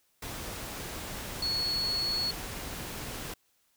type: tone in noise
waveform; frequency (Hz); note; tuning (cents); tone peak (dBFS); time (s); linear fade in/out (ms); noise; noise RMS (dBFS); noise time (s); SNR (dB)
sine; 4371; C#8; -25; -28; 1.42-2.31; 5; pink; -39; 0.22-3.34; +8
effects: white hiss -71 dBFS RMS until 3.76 s